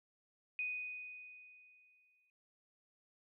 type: tone with exponential decay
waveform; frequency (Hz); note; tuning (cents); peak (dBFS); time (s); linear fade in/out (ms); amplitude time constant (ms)
sine; 2489; D#7; 0; -35; 0.59-2.3; 1; 370
effects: none